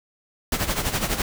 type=noise with tremolo; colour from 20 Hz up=pink; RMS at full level=-22 dBFS; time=0.52-1.22 s; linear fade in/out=2 ms; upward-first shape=sine; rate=12 Hz; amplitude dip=70%; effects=none